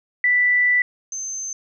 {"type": "tone pair in turn", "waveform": "sine", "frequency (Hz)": [1975.5, 6247], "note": ["B6", "G8"], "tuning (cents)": [0, -7], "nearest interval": "octave + minor sixth", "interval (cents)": 1993, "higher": "second", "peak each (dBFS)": [-14, -26], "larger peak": "first", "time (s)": [[0.24, 0.82], [1.12, 1.53]], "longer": "first", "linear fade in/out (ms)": 2, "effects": []}